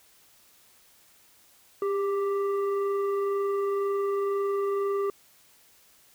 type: tone pair together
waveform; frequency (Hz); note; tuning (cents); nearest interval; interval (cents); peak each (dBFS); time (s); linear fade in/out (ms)
sine; 398.9 / 1174.7; G4 / D6; +30 / 0; octave + perfect fifth; 1870; -23 / -31; 1.82-5.1; 2
effects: tanh soft clip ceiling -22 dBFS + white hiss -59 dBFS RMS until 6.14 s